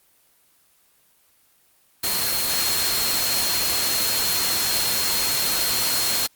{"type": "tone in noise", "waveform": "sine", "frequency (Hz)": 4242, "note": "C8", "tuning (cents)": 23, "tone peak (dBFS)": -26, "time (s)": [2.03, 6.27], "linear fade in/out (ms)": 10, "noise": "white", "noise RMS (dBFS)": -23, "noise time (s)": [2.03, 6.27], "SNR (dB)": -6, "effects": ["white hiss -60 dBFS RMS until 6.35 s", "Opus 24 kbps"]}